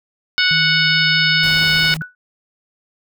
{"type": "harmonic tone", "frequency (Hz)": 738, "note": "F#5", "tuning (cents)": -5, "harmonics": [2, 3, 4, 5, 6, 7], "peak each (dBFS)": [-17, -19, -20, -21, -22, -22], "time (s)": [0.38, 1.94], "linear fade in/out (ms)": 0}
{"type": "tone with vibrato", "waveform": "sine", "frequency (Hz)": 158, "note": "D#3", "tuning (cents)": 27, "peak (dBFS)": -23, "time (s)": [0.51, 2.02], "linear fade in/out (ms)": 0, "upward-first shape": "sine", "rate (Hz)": 4.8, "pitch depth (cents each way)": 15}
{"type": "noise", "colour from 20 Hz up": "pink", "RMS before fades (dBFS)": -30, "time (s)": [1.43, 1.97], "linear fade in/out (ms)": 2}
{"type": "tone with exponential decay", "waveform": "sine", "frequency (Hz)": 1480, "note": "F#6", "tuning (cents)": 0, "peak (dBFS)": -20, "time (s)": [2.01, 2.15], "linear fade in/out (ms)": 2, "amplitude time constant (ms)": 30}
{"effects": []}